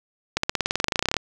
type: accelerating click train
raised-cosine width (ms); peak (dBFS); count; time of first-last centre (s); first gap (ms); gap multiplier
0.2; -4; 20; 0.37-1.167; 64; 0.95
effects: 7-bit